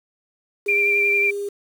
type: tone with pitch glide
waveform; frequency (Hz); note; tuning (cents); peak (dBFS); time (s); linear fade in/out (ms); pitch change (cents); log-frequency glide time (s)
sine; 407.5 to 404.5; G#4 to G#4; -33 to -46; -24; 0.66-1.49; 5; -13; 0.94-1.18
type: tone with vibrato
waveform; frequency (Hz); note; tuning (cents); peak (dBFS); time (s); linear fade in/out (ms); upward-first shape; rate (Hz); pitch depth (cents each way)
sine; 2368; D7; +14; -16; 0.68-1.31; 10; triangle; 11; 28
effects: 7-bit